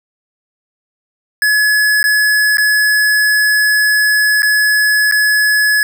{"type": "tone with dropouts", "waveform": "square", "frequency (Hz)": 1700, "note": "G#6", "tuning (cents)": 40, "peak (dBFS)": -10, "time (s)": [1.42, 5.83], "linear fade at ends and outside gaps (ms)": 1, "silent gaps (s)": [[2.029, 2.04], [2.571, 2.582], [4.421, 4.43], [5.113, 5.122]], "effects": []}